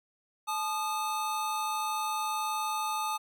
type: tone pair together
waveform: square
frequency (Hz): 867 / 1226.1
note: A5 / D#6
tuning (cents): -26 / -26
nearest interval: tritone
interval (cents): 600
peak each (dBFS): -33 / -34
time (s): 0.47-3.18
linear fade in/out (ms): 20
effects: none